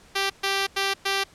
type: tone bursts at uneven times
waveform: 5% pulse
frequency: 392 Hz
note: G4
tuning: in tune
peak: -11 dBFS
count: 4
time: 0.15-0.3 / 0.43-0.67 / 0.76-0.94 / 1.05-1.24 s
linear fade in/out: 10 ms
effects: pink hiss -53 dBFS RMS until 1.34 s + low-pass 9000 Hz 12 dB/octave

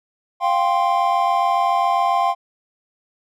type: chord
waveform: triangle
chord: F suspended second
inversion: none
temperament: just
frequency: 698.5 / 785.8 / 1047.7 Hz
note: F5 / G5 / C6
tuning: 0 / +4 / +2 cents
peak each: -18 dBFS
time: 0.4-2.35 s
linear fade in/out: 50 ms
effects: none

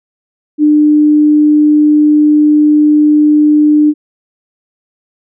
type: tone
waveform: sine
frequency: 300 Hz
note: D4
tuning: 37 cents sharp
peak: -4 dBFS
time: 0.58-3.94 s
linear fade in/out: 50 ms
effects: none

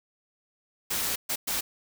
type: noise bursts at uneven times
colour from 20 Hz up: white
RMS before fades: -29 dBFS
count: 3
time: 0.9-1.16 / 1.29-1.36 / 1.47-1.61 s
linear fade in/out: 10 ms
effects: none

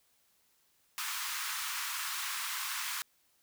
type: high-pass noise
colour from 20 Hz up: pink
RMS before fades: -37 dBFS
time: 0.98-3.02 s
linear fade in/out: 0 ms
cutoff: 1000 Hz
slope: 48 dB/octave
effects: white hiss -71 dBFS RMS until 3.42 s

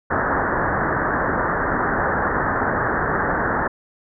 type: low-pass noise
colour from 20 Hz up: white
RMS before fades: -21 dBFS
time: 0.1-3.68 s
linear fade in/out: 10 ms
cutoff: 1800 Hz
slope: 96 dB/octave
effects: none

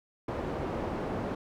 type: low-pass noise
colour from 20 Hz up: white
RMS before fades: -34 dBFS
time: 0.28-1.35 s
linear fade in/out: 5 ms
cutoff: 630 Hz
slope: 12 dB/octave
effects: none

